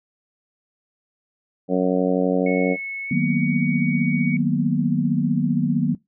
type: harmonic tone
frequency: 92 Hz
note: F#2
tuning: 9 cents flat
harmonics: 2 / 3 / 4 / 5 / 6 / 7 / 8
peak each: -22 / -22 / -29 / -23 / -24 / -31 / -32 dBFS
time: 1.68-2.77 s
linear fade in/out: 50 ms
type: tone with pitch glide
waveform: sine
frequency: 2199 to 2245 Hz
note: C#7 to C#7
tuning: -14 to +21 cents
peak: -27 dBFS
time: 2.46-4.37 s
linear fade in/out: 5 ms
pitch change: +35 cents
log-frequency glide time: 3.04-3.16 s
type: chord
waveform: sine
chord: B major seventh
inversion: first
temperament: just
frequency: 154.34 / 185.21 / 231.5 / 246.9 Hz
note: D#3 / F#3 / A#3 / B3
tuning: -14 / +2 / -12 / 0 cents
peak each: -23 dBFS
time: 3.11-5.95 s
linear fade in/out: 5 ms
effects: noise-tail reverb RT60 0.2 s tail -23 dB re dry